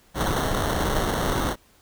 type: noise with sample-and-hold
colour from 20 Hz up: pink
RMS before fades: -24 dBFS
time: 0.14-1.56 s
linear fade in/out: 50 ms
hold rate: 2450 Hz
effects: pink hiss -58 dBFS RMS until 1.81 s